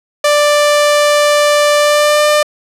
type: tone with pitch glide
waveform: sawtooth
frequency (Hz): 589 to 597.9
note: D5 to D5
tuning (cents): +5 to +31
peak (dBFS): -4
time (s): 0.24-2.43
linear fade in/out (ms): 5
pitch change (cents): +26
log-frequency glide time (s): 1.78-2.26
effects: low-pass 11000 Hz 12 dB/octave